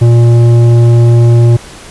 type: tone with tanh clipping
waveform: sine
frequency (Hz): 118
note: A#2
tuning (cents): +22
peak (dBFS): -4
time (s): 0.01-1.57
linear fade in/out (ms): 10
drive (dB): 11
effects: pink hiss -31 dBFS RMS until 1.9 s + resampled to 24000 Hz